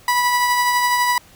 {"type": "tone with tremolo", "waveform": "30% pulse", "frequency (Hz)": 981, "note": "B5", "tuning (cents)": -12, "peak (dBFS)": -11, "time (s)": [0.08, 1.18], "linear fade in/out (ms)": 2, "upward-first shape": "triangle", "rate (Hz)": 12, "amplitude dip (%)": 35, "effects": ["pink hiss -48 dBFS RMS until 1.35 s"]}